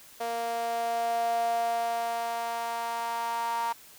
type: tone with high-pass filter sweep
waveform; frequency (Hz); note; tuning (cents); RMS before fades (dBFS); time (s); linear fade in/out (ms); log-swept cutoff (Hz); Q
sawtooth; 232.5; A#3; -4; -30; 0.2-3.73; 10; 600 to 920; 7.6
effects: white hiss -52 dBFS RMS until 3.98 s